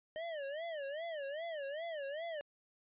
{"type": "tone with vibrato", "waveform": "square", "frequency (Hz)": 610, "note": "D#5", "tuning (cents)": -34, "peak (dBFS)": -40, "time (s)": [0.16, 2.41], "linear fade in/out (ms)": 0, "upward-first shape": "sine", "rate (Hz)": 2.5, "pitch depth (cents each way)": 190, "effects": ["resampled to 8000 Hz"]}